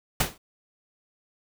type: noise with exponential decay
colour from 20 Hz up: pink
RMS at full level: -19 dBFS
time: 0.2-0.38 s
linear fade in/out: 5 ms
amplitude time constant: 37 ms
effects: none